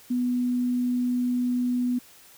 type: tone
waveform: sine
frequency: 246.9 Hz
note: B3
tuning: in tune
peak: -22 dBFS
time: 0.1-1.99 s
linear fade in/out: 10 ms
effects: white hiss -52 dBFS RMS until 2.37 s